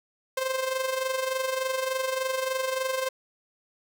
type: tone with amplitude modulation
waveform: sawtooth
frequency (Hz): 523.3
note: C5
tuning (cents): 0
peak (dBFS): -20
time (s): 0.37-3.09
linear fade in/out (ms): 5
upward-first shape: sine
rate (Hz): 23.4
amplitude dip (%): 60
effects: none